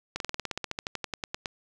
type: slowing click train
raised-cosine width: 0.2 ms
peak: -14 dBFS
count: 19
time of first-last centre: 0.16-1.458 s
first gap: 42 ms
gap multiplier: 1.06
effects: none